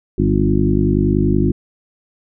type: harmonic tone with a mistuned harmonic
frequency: 50.6 Hz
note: G#1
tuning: 44 cents flat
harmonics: 1 / 2 / 3 / 4 / 5 / 6 / 7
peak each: -20 / -20 / -20 / -20 / -20 / -20 / -20 dBFS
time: 0.18-1.52 s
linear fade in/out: 5 ms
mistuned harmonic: 4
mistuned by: -44 cents
effects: none